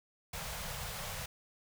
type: band-stop noise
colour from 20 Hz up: pink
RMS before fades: -41 dBFS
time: 0.33-1.26 s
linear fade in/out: 5 ms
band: 190 to 470 Hz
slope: 48 dB/octave
effects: none